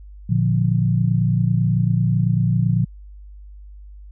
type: chord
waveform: sine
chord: Bb major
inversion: none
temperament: equal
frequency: 116.54 / 146.83 / 174.61 Hz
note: Bb2 / D3 / F3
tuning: 0 / 0 / 0 cents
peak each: -18 / -21 / -20 dBFS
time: 0.29-2.85 s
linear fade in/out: 10 ms
effects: added 50 Hz sine -37 dBFS peak until 4.11 s